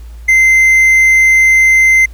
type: tone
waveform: triangle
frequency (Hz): 2075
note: C7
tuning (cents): -15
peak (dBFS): -3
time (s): 0.28-2.06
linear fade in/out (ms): 10
effects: added 57 Hz sine -27 dBFS peak until 2.13 s + pink hiss -47 dBFS RMS until 2.13 s

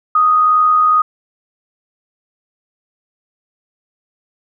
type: tone with amplitude modulation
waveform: sine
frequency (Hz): 1244.5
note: D#6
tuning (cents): 0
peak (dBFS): -7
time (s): 0.15-1.02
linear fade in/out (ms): 5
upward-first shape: sine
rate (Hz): 82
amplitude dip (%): 30
effects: none

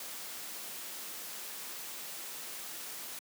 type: noise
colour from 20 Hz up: white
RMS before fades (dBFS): -43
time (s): 0-3.19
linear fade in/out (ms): 2
effects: high-pass 200 Hz 12 dB/octave

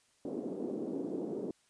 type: band-pass noise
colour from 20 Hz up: white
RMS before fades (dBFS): -38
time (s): 0.25-1.51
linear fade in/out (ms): 2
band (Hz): 220 to 410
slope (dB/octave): 24
effects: white hiss -70 dBFS RMS until 1.69 s + resampled to 22050 Hz

